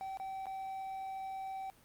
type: tone with dropouts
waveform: triangle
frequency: 770 Hz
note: G5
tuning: 31 cents flat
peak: -37 dBFS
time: 0.01-1.7 s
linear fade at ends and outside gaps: 0 ms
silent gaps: 0.172-0.199 / 0.457-0.467 s
effects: pink hiss -64 dBFS RMS until 1.84 s + Opus 48 kbps